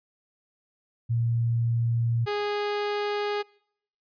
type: tone pair in turn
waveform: sine / sawtooth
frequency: 116.7 / 413 Hz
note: A#2 / G#4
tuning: +2 / -10 cents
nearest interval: octave + minor seventh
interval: 2188 cents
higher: second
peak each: -22 dBFS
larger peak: neither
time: 1.09-2.26 / 2.26-3.43 s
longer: neither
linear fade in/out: 20 ms
effects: noise-tail reverb RT60 0.7 s tail -25 dB re dry + resampled to 11025 Hz